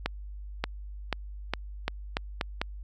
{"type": "accelerating click train", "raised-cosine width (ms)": 0.3, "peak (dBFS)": -11, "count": 8, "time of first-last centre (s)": [0.06, 2.615], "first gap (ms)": 580, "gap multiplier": 0.84, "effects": ["added 50 Hz sine -38 dBFS peak until 2.83 s"]}